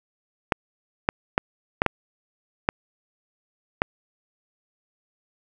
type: clicks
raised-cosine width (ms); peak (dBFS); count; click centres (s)
0.5; -3; 7; 0.522 / 1.089 / 1.379 / 1.819 / 1.863 / 2.689 / 3.819
effects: 7-bit